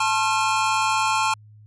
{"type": "tone cluster", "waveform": "square", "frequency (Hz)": [876, 1072, 1371, 2440], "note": ["A5", "C6", "F6", "D#7"], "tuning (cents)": [-8, 42, -32, -34], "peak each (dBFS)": [-23, -25, -27, -30], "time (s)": [0, 1.34], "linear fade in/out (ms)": 5, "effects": ["added 106 Hz sine -45 dBFS peak until 1.66 s", "resampled to 22050 Hz"]}